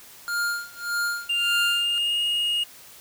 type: tone with tremolo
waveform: square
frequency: 1407 Hz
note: F6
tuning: 12 cents sharp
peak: -23 dBFS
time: 0.28-1.98 s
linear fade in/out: 0 ms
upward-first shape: sine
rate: 1.7 Hz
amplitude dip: 95%
type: tone with pitch glide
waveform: triangle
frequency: 2794 to 2861 Hz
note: F7 to F7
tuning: 0 to +41 cents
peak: -20 dBFS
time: 1.29-2.64 s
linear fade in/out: 10 ms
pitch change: +41 cents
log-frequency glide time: 1.67-2.22 s
effects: white hiss -47 dBFS RMS until 3 s